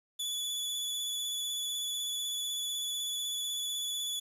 sawtooth tone with vibrato, 3436 Hz, A7, 42 cents flat, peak -30 dBFS, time 0.19-4.2 s, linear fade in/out 10 ms, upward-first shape square, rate 16 Hz, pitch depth 18 cents each way, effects resampled to 32000 Hz + 10-bit

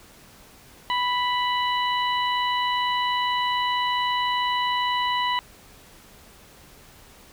harmonic tone, 987.8 Hz, B5, in tune, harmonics 1 / 2 / 3 / 4, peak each -23 / -29 / -29 / -34 dBFS, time 0.9-5.39 s, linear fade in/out 0 ms, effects pink hiss -50 dBFS RMS until 7.32 s

